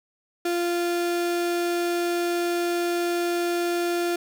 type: tone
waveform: 35% pulse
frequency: 347.1 Hz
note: F4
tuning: 11 cents flat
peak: -21 dBFS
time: 0.45-4.16 s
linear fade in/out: 5 ms
effects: none